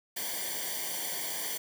white noise with comb filter, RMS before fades -35 dBFS, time 0.16-1.58 s, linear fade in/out 10 ms, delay 0.76 ms, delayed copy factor -1, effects none

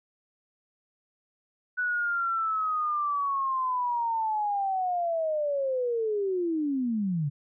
sine linear sweep, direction down, 1487 to 136.3 Hz, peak -25 dBFS, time 1.77-7.3 s, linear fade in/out 20 ms, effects none

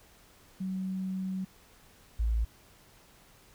sine tone pair in turn, 188.4 / 56.01 Hz, F#3 / A1, +32 / +32 cents, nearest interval octave + major sixth, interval 2100 cents, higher first, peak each -31 / -25 dBFS, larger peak second, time 0.6-1.45 / 2.19-2.45 s, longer first, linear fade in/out 10 ms, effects pink hiss -59 dBFS RMS until 3.54 s

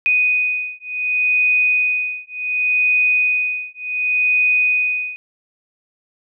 sine beating tone pair, 2489 / 2489.68 Hz, D#7 / D#7, 0 / 0 cents, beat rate 0.68 Hz, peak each -18 / -18 dBFS, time 0.06-5.16 s, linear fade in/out 0 ms, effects none

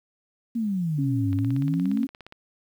sine exponential two-way sweep, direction down then up, 239.3 to 98 to 239.3 Hz, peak -23 dBFS, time 0.55-2.05 s, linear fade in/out 10 ms, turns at 1.33 s
sine tone with pitch glide, 275.7 to 271.1 Hz, C#4 to C#4, -9 to -38 cents, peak -25 dBFS, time 0.98-2.07 s, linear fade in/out 10 ms, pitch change -29 cents, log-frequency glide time 1.69-1.89 s
click train, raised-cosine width 0.3 ms, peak -27 dBFS, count 18, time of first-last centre 1.33-2.324 s, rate 17.1 Hz
effects 9-bit

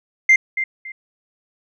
sine tone with echo, 2093 Hz, C7, in tune, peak -6 dBFS, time 0.29-0.36 s, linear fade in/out 5 ms, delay 280 ms, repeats 2, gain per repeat -12 dB, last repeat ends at 0.92 s, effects tanh soft clip ceiling -6 dBFS

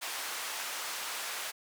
pink band-pass noise, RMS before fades -38 dBFS, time 0.01-1.52 s, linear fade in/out 20 ms, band 950 to 15000 Hz, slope 12 dB/octave, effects none

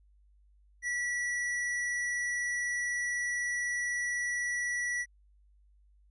triangle tone with hard clipping, 1946 Hz, B6, 26 cents flat, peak -32 dBFS, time 0.82-5.06 s, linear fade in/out 50 ms, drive 14 dB, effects added 50 Hz sine -60 dBFS peak until 6.1 s + resampled to 24000 Hz

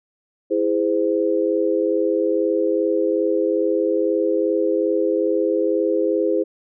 sine chord, E augmented, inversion none, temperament just, 329.6 / 412 / 515 Hz, E4 / G#4 / B#4, 0 / -14 / -28 cents, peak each -21 dBFS, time 0.5-6.44 s, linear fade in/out 20 ms, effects none

